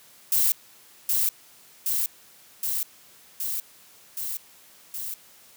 violet noise with echo, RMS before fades -21 dBFS, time 0.32-0.52 s, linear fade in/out 2 ms, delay 770 ms, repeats 6, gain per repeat -2 dB, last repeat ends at 5.14 s, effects white hiss -53 dBFS RMS until 5.56 s + high-pass 80 Hz 12 dB/octave

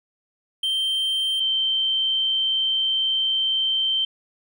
triangle / sine tone pair in turn, 3136 / 3119 Hz, G7 / G7, 0 / -9 cents, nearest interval unison, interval 9 cents, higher first, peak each -19 dBFS, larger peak neither, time 0.63-1.4 / 1.4-4.05 s, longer second, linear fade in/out 5 ms, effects none

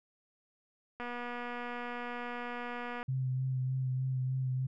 click train, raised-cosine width 0.5 ms, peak -26 dBFS, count 492, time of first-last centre 1-3.029 s, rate 242 Hz
sine tone with vibrato, 130 Hz, C3, 11 cents flat, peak -30 dBFS, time 3.08-4.67 s, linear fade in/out 10 ms, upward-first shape sine, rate 3.3 Hz, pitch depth 20 cents each way
effects none

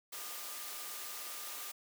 sine tone in noise, 1206 Hz, D6, 46 cents sharp, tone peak -55 dBFS, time 0.12-1.72 s, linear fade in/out 10 ms, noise white, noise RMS -44 dBFS, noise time 0.12-1.72 s, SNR -14 dB, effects high-pass 400 Hz 12 dB/octave

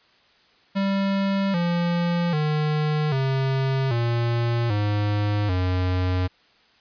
square tone with pitch steps, 196 / 172.61 / 152.01 / 133.87 / 117.9 / 103.83 / 91.44 Hz, G3 / F3 / D#3 / C3 / A#2 / G#2 / F#2, 0 / -20 / -40 / +40 / +20 / 0 / -20 cents, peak -21 dBFS, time 0.75-6.28 s, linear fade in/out 20 ms, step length 790 ms, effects white hiss -58 dBFS RMS until 6.8 s + resampled to 11025 Hz

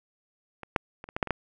clicks, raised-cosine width 0.5 ms, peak -24 / -7 / -25 / -27 / -15 / -8 / -21 / -10 dBFS, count 8, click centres 0.633 / 0.762 / 1.041 / 1.089 / 1.165 / 1.228 / 1.273 / 1.307 s, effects none

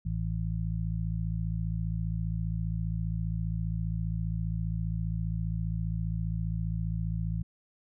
harmonic tone, 55 Hz, A1, in tune, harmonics 1 / 2 / 3, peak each -33 / -33 / -33 dBFS, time 0.05-7.43 s, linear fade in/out 10 ms, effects none

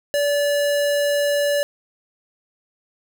square tone, 577 Hz, D5, 31 cents flat, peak -18 dBFS, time 0.14-1.63 s, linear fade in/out 0 ms, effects none

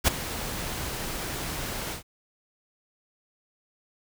pink noise with ADSR envelope, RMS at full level -17 dBFS, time 0.04-2.03 s, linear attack 36 ms, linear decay 11 ms, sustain -16 dB, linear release 110 ms, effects none

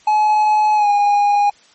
triangle tone with pitch glide, 851 to 818.7 Hz, G#5 to G#5, +42 to -25 cents, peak -9 dBFS, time 0.07-1.5 s, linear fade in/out 5 ms, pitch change -67 cents, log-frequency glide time 0.75-0.89 s, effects white hiss -50 dBFS RMS until 1.74 s + MP3 32 kbps

